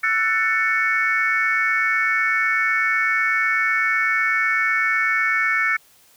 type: chord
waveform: sine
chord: F# minor seventh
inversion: third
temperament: just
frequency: 1332 / 1480 / 1776 / 2220 Hz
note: E6 / F#6 / A6 / C#7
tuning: +18 / 0 / +16 / +2 cents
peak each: -24 / -25 / -21 / -20 dBFS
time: 0.03-5.77 s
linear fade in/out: 10 ms
effects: tanh soft clip ceiling -8 dBFS + white hiss -54 dBFS RMS until 6.16 s